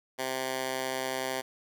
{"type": "tone with high-pass filter", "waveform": "10% pulse", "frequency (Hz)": 130.81, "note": "C3", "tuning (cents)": 0, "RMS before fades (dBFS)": -33, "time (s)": [0.18, 1.42], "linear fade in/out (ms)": 20, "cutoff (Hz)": 410, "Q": 0.51, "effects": []}